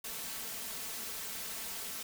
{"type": "noise with comb filter", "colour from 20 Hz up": "white", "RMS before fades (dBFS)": -41, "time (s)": [0.04, 2.03], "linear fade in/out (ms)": 5, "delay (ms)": 4.5, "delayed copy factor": 0.55, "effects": []}